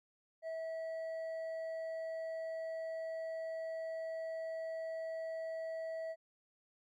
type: tone with hard clipping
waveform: sine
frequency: 649 Hz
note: E5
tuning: 27 cents flat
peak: -40 dBFS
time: 0.42-6.16 s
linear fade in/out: 50 ms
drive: 4 dB
effects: none